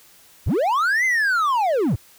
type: linear two-way sweep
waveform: triangle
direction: up then down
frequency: 36 to 2093 to 76 Hz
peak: -15 dBFS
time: 0.46-1.96 s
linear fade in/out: 10 ms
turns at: 1.05 s
effects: white hiss -51 dBFS RMS until 2.18 s